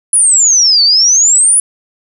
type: exponential two-way sweep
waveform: sine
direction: down then up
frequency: 10100 to 4435 to 10100 Hz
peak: -5 dBFS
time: 0.13-1.6 s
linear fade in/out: 2 ms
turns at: 0.83 s
effects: none